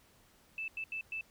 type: tone bursts at uneven times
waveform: sine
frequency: 2637 Hz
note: E7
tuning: in tune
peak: -36 dBFS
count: 4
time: 0.58-0.68 / 0.77-0.84 / 0.92-1.01 / 1.12-1.21 s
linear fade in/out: 2 ms
effects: pink hiss -65 dBFS RMS until 1.3 s